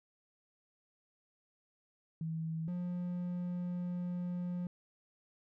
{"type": "tone pair in turn", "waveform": ["sine", "triangle"], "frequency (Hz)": [161.6, 177.46], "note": ["E3", "F3"], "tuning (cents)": [-34, 28], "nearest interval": "major second", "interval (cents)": 162, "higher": "second", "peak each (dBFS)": [-35, -33], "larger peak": "second", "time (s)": [[2.21, 2.68], [2.68, 4.67]], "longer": "second", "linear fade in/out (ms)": 2, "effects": []}